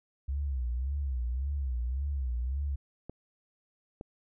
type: tone with vibrato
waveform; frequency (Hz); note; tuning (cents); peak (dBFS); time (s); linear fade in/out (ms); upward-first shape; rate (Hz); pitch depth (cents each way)
sine; 65.41; C2; 0; -29; 0.28-2.76; 10; sine; 1.8; 160
type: clicks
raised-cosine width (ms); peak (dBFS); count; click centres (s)
2; -27; 2; 3.096 / 4.011
effects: none